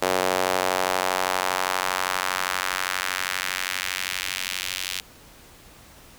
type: tone with high-pass filter sweep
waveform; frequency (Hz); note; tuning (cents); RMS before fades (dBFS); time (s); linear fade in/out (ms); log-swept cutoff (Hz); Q
sawtooth; 92.5; F#2; 0; -26; 0.02-5; 0; 510 to 3000; 1.3
effects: pink hiss -49 dBFS RMS until 6.18 s